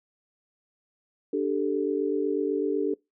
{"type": "chord", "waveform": "sine", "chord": "D suspended fourth", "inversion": "none", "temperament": "equal", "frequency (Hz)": [293.7, 392, 440], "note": ["D4", "G4", "A4"], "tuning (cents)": [0, 0, 0], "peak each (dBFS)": -28, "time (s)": [1.33, 2.94], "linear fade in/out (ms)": 5, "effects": ["noise-tail reverb RT60 0.2 s tail -23 dB re dry"]}